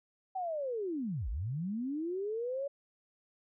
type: linear two-way sweep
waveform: sine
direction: down then up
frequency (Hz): 772 to 45 to 570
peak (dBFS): -33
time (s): 0.35-2.68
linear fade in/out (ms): 10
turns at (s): 1.29
effects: none